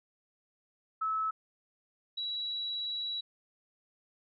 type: tone pair in turn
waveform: sine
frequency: 1300 / 3906 Hz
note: E6 / B7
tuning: -24 / -20 cents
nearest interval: octave + perfect fifth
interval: 1904 cents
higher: second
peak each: -29 / -33 dBFS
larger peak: first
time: 1.01-1.31 / 2.17-3.21 s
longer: second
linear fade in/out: 10 ms
effects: none

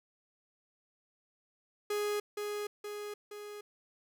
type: tone with echo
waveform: 45% pulse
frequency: 415.3 Hz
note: G#4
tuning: in tune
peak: -31 dBFS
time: 1.9-2.2 s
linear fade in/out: 5 ms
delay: 470 ms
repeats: 3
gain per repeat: -4 dB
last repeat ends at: 3.61 s
effects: none

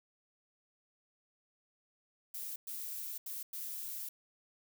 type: noise bursts at uneven times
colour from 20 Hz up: violet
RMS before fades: -42 dBFS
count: 4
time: 2.34-2.56 / 2.67-3.18 / 3.26-3.43 / 3.53-4.09 s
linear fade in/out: 5 ms
effects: none

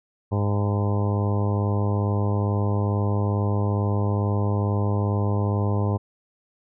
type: harmonic tone with a mistuned harmonic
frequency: 102.3 Hz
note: G#2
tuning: 26 cents flat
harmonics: 1 / 2 / 3 / 4 / 5 / 6 / 7 / 8 / 9 / 10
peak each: -21 / -29 / -33 / -32 / -34 / -37 / -39 / -38 / -37 / -38 dBFS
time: 0.31-5.98 s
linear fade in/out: 20 ms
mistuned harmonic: 9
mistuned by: -28 cents
effects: none

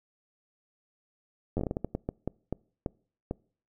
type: slowing click train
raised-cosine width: 2 ms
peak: -17 dBFS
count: 15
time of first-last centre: 1.57-3.311 s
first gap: 10 ms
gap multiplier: 1.34
effects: noise-tail reverb RT60 0.5 s tail -26 dB re dry

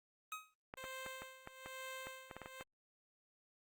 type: tone with exponential decay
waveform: 25% pulse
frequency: 1264 Hz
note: D#6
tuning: 27 cents sharp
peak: -35 dBFS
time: 0.32-0.54 s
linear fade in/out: 1 ms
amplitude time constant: 47 ms
type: clicks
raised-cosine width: 0.5 ms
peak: -31 dBFS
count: 12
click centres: 0.739 / 0.841 / 1.063 / 1.22 / 1.474 / 1.66 / 2.07 / 2.312 / 2.366 / 2.417 / 2.459 / 2.61 s
type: tone with tremolo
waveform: 10% pulse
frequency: 523.3 Hz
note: C5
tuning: in tune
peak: -37 dBFS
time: 0.77-2.63 s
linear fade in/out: 5 ms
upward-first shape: sine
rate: 1.1 Hz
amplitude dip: 80%
effects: Opus 24 kbps

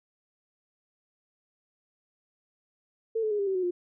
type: tone with pitch steps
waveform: sine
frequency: 449.8 / 432.2 / 415.3 / 399.1 / 383.5 / 368.5 / 354.1 Hz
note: A4 / A4 / G#4 / G4 / G4 / F#4 / F4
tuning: +38 / -31 / 0 / +31 / -38 / -7 / +24 cents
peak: -25 dBFS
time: 3.15-3.71 s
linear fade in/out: 10 ms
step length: 80 ms
effects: none

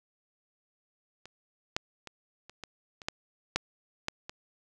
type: clicks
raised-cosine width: 0.2 ms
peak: -29 / -11 / -25 / -30 / -23 / -28 / -13 / -9 / -13 / -22 dBFS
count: 10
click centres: 1.256 / 1.765 / 2.073 / 2.496 / 2.637 / 3.018 / 3.085 / 3.56 / 4.084 / 4.295 s
effects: none

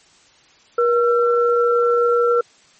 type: tone pair together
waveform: sine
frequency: 477.6 / 1350.9 Hz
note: A#4 / E6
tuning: +42 / +42 cents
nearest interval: octave + tritone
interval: 1800 cents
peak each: -14 / -19 dBFS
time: 0.78-2.41 s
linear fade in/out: 5 ms
effects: white hiss -52 dBFS RMS until 2.79 s + MP3 32 kbps

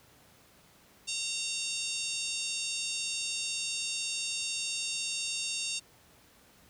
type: harmonic tone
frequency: 918 Hz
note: A#5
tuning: 27 cents flat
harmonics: 3 / 4 / 5 / 6 / 7 / 8 / 9 / 10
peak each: -38 / -39 / -40 / -41 / -41 / -42 / -43 / -43 dBFS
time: 1.07-5.8 s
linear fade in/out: 20 ms
effects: pink hiss -60 dBFS RMS until 6.69 s + high-pass 60 Hz 12 dB/octave

